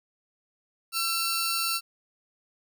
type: tone pair together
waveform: 15% pulse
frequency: 1348 / 4539 Hz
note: E6 / C#8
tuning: +38 / +40 cents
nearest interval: octave + major sixth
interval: 2102 cents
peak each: -22 dBFS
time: 0.92-1.81 s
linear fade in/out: 50 ms
effects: none